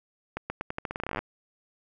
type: accelerating click train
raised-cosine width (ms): 0.5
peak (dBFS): -16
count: 19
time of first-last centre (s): 0.37-1.19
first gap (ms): 130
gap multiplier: 0.85
effects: none